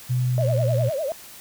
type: tone with pitch glide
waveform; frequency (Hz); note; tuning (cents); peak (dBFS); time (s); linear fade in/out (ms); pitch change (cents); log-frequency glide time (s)
sine; 125.5 to 120.46; B2 to B2; +28 to -43; -19; 0.09-0.9; 20; -71; 0.31-0.52
type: tone with vibrato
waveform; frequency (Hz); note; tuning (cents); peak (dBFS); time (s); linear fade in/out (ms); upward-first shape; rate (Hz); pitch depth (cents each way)
sine; 587.3; D5; 0; -23; 0.38-1.12; 0; triangle; 9.9; 240
type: click train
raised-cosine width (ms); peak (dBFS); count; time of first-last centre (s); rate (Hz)
0.2; -27; 42; 0.41-0.938; 77.7
effects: white hiss -43 dBFS RMS until 1.4 s